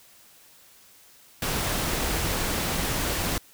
pink noise, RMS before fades -27 dBFS, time 1.42-3.38 s, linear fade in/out 2 ms, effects white hiss -54 dBFS RMS until 3.53 s

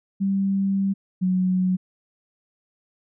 sine tone pair in turn, 195.4 / 184.43 Hz, G3 / F#3, -5 / -5 cents, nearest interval minor second, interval 100 cents, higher first, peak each -19 / -18 dBFS, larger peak second, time 0.2-0.94 / 1.21-1.77 s, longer first, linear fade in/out 20 ms, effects none

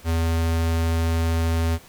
square tone, 82.41 Hz, E2, in tune, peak -20 dBFS, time 0.04-1.79 s, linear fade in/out 50 ms, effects pink hiss -48 dBFS RMS until 1.88 s

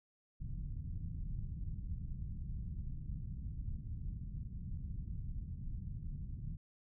pink low-pass noise, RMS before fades -42 dBFS, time 0.4-6.57 s, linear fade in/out 10 ms, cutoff 160 Hz, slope 24 dB/octave, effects none

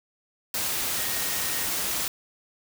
sine tone in noise, 1864.7 Hz, A#6, in tune, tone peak -39 dBFS, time 0.97-1.65 s, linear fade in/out 2 ms, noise white, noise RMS -28 dBFS, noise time 0.54-2.08 s, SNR -14 dB, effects none

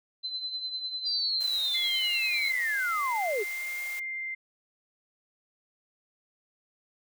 sine tone with tremolo, 4054 Hz, B7, 45 cents sharp, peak -29 dBFS, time 0.23-2.52 s, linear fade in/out 20 ms, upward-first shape triangle, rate 10 Hz, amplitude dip 65%
sine linear sweep, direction down, 4800 to 370 Hz, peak -27 dBFS, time 1.05-3.44 s, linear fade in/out 20 ms
white high-pass noise, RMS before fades -44 dBFS, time 1.4-4 s, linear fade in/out 10 ms, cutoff 510 Hz, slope 96 dB/octave
sine tone with vibrato, 2093 Hz, C7, in tune, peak -32 dBFS, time 1.74-4.35 s, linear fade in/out 10 ms, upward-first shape triangle, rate 0.6 Hz, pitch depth 16 cents each way
effects none

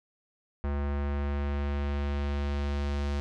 square tone with low-pass filter sweep, 71.4 Hz, D2, 48 cents flat, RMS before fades -30 dBFS, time 0.64-3.2 s, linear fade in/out 0 ms, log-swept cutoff 1600 to 5400 Hz, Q 0.91, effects none

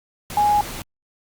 sine tone in noise, 830.6 Hz, G#5, in tune, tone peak -14 dBFS, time 0.37-0.61 s, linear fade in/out 2 ms, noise pink, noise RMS -32 dBFS, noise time 0.3-0.82 s, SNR +15 dB, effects Opus 48 kbps

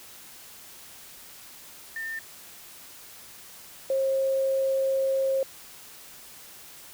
sine tone pair in turn, 1804 / 536.3 Hz, A6 / C5, +43 / +43 cents, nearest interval octave + major sixth, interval 2100 cents, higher first, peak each -31 / -22 dBFS, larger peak second, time 1.96-2.19 / 3.9-5.43 s, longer second, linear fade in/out 2 ms, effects white hiss -47 dBFS RMS until 6.93 s

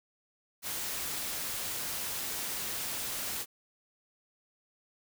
white noise, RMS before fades -36 dBFS, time 0.62-3.46 s, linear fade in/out 50 ms, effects none

